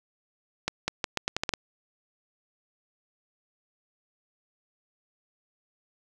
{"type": "accelerating click train", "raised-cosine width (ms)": 0.2, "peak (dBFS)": -9, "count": 9, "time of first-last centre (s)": [0.68, 1.538], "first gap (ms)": 200, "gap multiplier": 0.81, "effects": []}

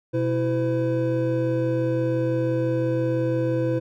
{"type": "tone cluster", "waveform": "triangle", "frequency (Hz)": [125.3, 330, 507], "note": ["B2", "E4", "B4"], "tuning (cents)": [25, 2, 45], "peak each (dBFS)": -23, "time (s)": [0.13, 3.8], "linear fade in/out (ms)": 20, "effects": []}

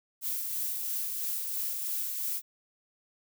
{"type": "noise with tremolo", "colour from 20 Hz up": "violet", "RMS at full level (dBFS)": -32, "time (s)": [0.21, 2.42], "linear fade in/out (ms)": 50, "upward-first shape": "sine", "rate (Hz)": 3, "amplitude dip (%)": 30, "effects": []}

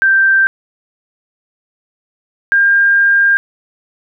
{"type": "tone pair in turn", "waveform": "sine", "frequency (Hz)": [1569, 1603.8], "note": ["G6", "G6"], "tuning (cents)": [1, 39], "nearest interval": "unison", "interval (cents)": 38, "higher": "second", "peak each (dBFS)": -7, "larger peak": "neither", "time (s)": [[0.02, 0.47], [2.52, 3.37]], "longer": "second", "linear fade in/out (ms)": 0, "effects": []}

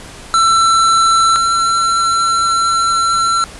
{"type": "tone pair in turn", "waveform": "square", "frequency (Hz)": [1339, 1352.2], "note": ["E6", "E6"], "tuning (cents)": [27, 44], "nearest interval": "unison", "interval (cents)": 17, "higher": "second", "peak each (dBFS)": [-9, -12], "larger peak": "first", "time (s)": [[0.34, 1.36], [1.36, 3.44]], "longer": "second", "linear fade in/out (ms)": 0, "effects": ["pink hiss -34 dBFS RMS until 3.59 s", "resampled to 24000 Hz"]}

